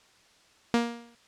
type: tone with exponential decay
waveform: sawtooth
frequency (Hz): 235.3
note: A#3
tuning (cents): +16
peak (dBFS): -15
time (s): 0.74-1.15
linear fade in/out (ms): 0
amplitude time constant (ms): 88
effects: white hiss -60 dBFS RMS until 1.27 s + low-pass 6000 Hz 12 dB/octave